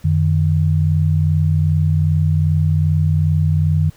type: tone pair together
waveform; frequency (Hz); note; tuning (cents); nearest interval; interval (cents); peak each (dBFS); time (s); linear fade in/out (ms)
sine; 90.9 / 153.44; F#2 / D#3; -30 / -24; major sixth; 906; -15; 0.04-3.9; 10
effects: pink hiss -50 dBFS RMS until 3.96 s